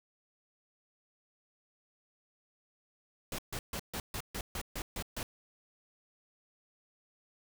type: noise bursts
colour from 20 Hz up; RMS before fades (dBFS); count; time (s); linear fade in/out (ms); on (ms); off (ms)
pink; -38; 10; 3.32-5.23; 2; 65; 140
effects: none